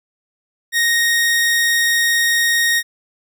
sawtooth tone, 1864.7 Hz, A#6, in tune, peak -10 dBFS, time 0.72-2.83 s, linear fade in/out 50 ms, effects none

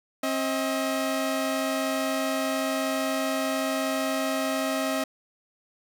sawtooth tone pair together, 267 / 635 Hz, C4 / D#5, +35 / +35 cents, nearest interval octave + minor third, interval 1500 cents, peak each -24 dBFS, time 0.23-5.04 s, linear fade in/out 5 ms, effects none

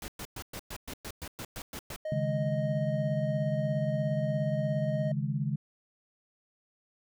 pink noise bursts, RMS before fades -40 dBFS, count 12, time 0.02-1.962 s, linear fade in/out 2 ms, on 61 ms, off 110 ms
triangle tone, 622.3 Hz, D#5, in tune, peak -30 dBFS, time 2.05-5.12 s, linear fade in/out 5 ms
sine chord, C# suspended second, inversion none, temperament equal, 138.59 / 155.56 / 207.7 Hz, C#3 / D#3 / G#3, 0 / 0 / 0 cents, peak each -31 / -33 / -35 dBFS, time 2.12-5.56 s, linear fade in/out 2 ms
effects none

